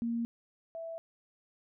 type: tone pair in turn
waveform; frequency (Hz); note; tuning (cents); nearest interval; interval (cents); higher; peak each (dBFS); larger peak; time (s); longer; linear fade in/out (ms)
sine; 233.1 / 659.3; A#3 / E5; 0 / 0; octave + tritone; 1800; second; -30 / -38; first; 0.02-0.25 / 0.75-0.98; neither; 0
effects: none